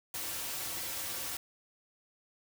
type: noise with comb filter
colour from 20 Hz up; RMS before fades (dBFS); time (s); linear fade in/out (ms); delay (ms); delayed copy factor
white; -38; 0.14-1.37; 2; 4.8; -0.55
effects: none